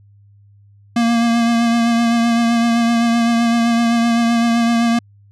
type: tone with vibrato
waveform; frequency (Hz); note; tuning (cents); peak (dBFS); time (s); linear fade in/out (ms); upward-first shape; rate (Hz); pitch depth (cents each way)
square; 233.1; A#3; 0; -13; 0.96-4.99; 5; triangle; 7.8; 27
effects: added 101 Hz sine -45 dBFS peak until 5.31 s + low-pass 7000 Hz 12 dB/octave